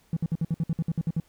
triangle tone bursts, 163 Hz, E3, 19 cents flat, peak -19 dBFS, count 12, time 0.13-1.2 s, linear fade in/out 2 ms, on 36 ms, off 58 ms, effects tanh soft clip ceiling -19 dBFS + pink hiss -63 dBFS RMS until 1.28 s

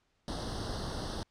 pink noise with comb filter, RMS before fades -37 dBFS, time 0.28-1.23 s, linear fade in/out 0 ms, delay 0.21 ms, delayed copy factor +0.95, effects pink hiss -75 dBFS RMS until 1.3 s + low-pass 6000 Hz 12 dB/octave

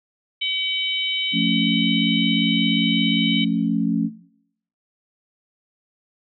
harmonic tone, 760 Hz, F#5, 46 cents sharp, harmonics 3 / 4 / 5, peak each -27 / -23 / -28 dBFS, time 0.41-3.45 s, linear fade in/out 10 ms
sine chord, F augmented, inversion none, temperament equal, 174.61 / 220 / 277.2 Hz, F3 / A3 / C#4, 0 / 0 / 0 cents, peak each -23 dBFS, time 1.32-4.1 s, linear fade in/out 50 ms
effects noise-tail reverb RT60 0.7 s tail -18 dB re dry

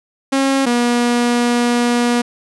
sawtooth tone pair in turn, 271.1 / 240.5 Hz, C#4 / B3, -38 / -46 cents, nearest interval major second, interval 208 cents, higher first, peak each -9 dBFS, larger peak neither, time 0.32-0.66 / 0.66-2.22 s, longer second, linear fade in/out 10 ms, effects resampled to 24000 Hz + 8-bit

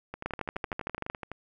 two click trains, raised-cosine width 0.5 ms, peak -16 / -22 dBFS, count 12 / 15, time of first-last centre 0.26-1.1 / 0.14-1.316 s, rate 13.1 / 11.9 Hz, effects none

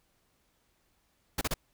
pink noise bursts, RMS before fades -30 dBFS, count 3, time 1.38-1.54 s, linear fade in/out 5 ms, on 32 ms, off 32 ms, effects pink hiss -72 dBFS RMS until 1.73 s

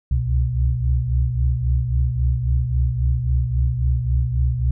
sine tone cluster, 64.7 / 68.4 / 123 Hz, C2 / C#2 / B2, -19 / -23 / -7 cents, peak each -21 dBFS, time 0.11-4.71 s, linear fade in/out 5 ms, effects none

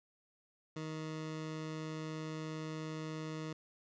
20% pulse tone, 157 Hz, D#3, 16 cents sharp, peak -35 dBFS, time 0.76-3.53 s, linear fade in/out 5 ms, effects resampled to 16000 Hz + 12-bit

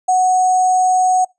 sine tone with sample-and-hold, 740 Hz, F#5, in tune, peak -10 dBFS, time 0.08-1.25 s, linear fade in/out 10 ms, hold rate 7350 Hz, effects noise-tail reverb RT60 0.2 s tail -24 dB re dry + resampled to 24000 Hz

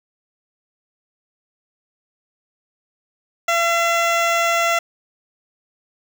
15% pulse tone with notch filter, 678 Hz, E5, 49 cents sharp, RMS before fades -18 dBFS, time 3.48-4.79 s, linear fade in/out 5 ms, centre 11000 Hz, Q 1.1, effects none

